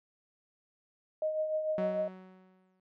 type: tone with tremolo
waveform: sine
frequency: 622.3 Hz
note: D#5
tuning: in tune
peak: -27 dBFS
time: 1.22-2.08 s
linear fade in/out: 2 ms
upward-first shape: triangle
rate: 6.7 Hz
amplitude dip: 55%
type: tone with exponential decay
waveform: sawtooth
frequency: 186.5 Hz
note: F#3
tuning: 14 cents sharp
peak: -28 dBFS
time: 1.78-2.8 s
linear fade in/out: 2 ms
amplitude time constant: 220 ms
effects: low-pass 2000 Hz 12 dB/octave